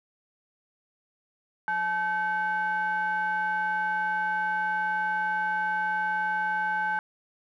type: ring-modulated tone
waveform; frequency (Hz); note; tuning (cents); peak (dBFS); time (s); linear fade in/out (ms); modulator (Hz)
triangle; 340.4; F4; -44; -20; 1.68-6.99; 0; 1200
effects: none